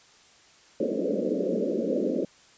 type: band-pass noise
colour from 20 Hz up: white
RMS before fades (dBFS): -27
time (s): 0.8-2.25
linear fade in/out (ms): 5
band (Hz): 180 to 580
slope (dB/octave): 96
effects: white hiss -56 dBFS RMS until 2.57 s + resampled to 16000 Hz